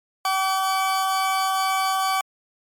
40% pulse tone pair together, 764.6 / 1148 Hz, G5 / D6, -43 / -40 cents, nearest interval perfect fifth, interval 703 cents, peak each -22 dBFS, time 0.25-2.21 s, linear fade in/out 2 ms, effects MP3 64 kbps

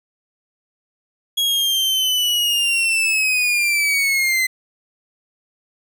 40% pulse linear sweep, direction down, 3322 to 2040 Hz, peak -15 dBFS, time 1.37-4.47 s, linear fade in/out 10 ms, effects none

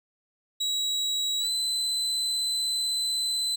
35% pulse tone with pitch glide, 3876 to 4031 Hz, B7 to B7, -33 to +35 cents, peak -24 dBFS, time 0.6-3.56 s, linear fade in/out 10 ms, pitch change +68 cents, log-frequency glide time 1.39-1.5 s, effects none

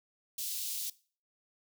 white high-pass noise, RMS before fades -37 dBFS, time 0.38-0.9 s, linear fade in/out 5 ms, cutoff 3300 Hz, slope 24 dB/octave, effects noise-tail reverb RT60 0.4 s tail -20 dB re dry

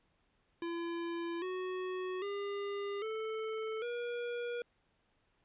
square tone with pitch steps, 338.8 / 369.5 / 402.9 / 439.4 / 479.1 Hz, E4 / F#4 / G4 / A4 / A#4, +48 / -2 / +48 / -2 / +47 cents, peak -37 dBFS, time 0.62-4.62 s, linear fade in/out 2 ms, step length 800 ms, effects pink hiss -75 dBFS RMS until 5.44 s + resampled to 8000 Hz

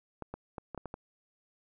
clicks, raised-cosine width 1 ms, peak -25 dBFS, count 7, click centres 0.223 / 0.34 / 0.582 / 0.747 / 0.777 / 0.857 / 0.941 s, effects none

